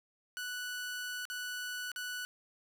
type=tone with dropouts; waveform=sawtooth; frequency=1481 Hz; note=F#6; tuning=1 cent sharp; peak=-34 dBFS; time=0.37-2.25 s; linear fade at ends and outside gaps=0 ms; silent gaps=1.253-1.3 / 1.917-1.961 s; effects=none